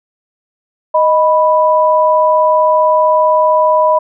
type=tone pair together; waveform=sine; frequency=622.3 / 986.8 Hz; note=D#5 / B5; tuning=0 / -2 cents; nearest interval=minor sixth; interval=798 cents; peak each=-10 dBFS; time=0.94-3.99 s; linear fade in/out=10 ms; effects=none